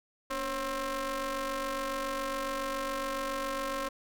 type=ring-modulated tone; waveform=sawtooth; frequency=260.8 Hz; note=C4; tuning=5 cents flat; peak=-25 dBFS; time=0.3-3.89 s; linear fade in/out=10 ms; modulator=806 Hz; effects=none